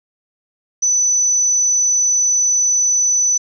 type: tone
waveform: sine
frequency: 5990 Hz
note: F#8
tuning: 20 cents sharp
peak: -12 dBFS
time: 0.82-3.38 s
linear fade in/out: 10 ms
effects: none